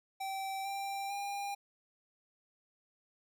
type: tone with pitch steps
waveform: square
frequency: 775 / 789 / 803.3 Hz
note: G5 / G5 / G5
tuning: -20 / +11 / +42 cents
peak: -37 dBFS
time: 0.2-1.55 s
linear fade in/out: 10 ms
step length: 450 ms
effects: none